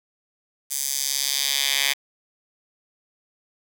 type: tone with high-pass filter sweep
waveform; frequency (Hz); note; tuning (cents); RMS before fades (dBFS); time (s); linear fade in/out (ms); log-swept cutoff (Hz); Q
10% pulse; 138.59; C#3; 0; -24; 0.7-1.94; 20; 7600 to 2500; 1.4
effects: 7-bit